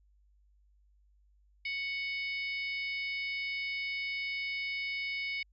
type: harmonic tone with a mistuned harmonic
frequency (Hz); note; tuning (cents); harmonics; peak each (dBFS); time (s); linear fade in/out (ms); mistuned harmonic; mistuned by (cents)
740; F#5; 0; 3 / 4 / 5 / 6 / 7; -34 / -45 / -48 / -48 / -46; 1.65-5.43; 5; 7; -47
effects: added 50 Hz sine -63 dBFS peak until 5.52 s